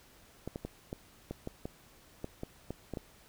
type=clicks; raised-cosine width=2 ms; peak=-24 dBFS; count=12; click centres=0.476 / 0.559 / 0.65 / 0.929 / 1.31 / 1.474 / 1.655 / 2.244 / 2.434 / 2.706 / 2.937 / 2.972 s; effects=pink hiss -60 dBFS RMS until 3.28 s